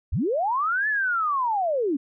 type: linear two-way sweep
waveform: sine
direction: up then down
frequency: 43.47 to 1761 to 256.2 Hz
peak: -21 dBFS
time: 0.12-1.97 s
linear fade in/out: 10 ms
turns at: 0.88 s
effects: none